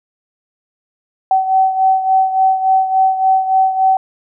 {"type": "beating tone pair", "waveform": "sine", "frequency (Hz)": [761, 764.5], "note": ["F#5", "G5"], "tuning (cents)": [48, -44], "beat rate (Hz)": 3.5, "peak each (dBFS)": [-11, -17], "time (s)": [1.31, 3.97], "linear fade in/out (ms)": 2, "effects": []}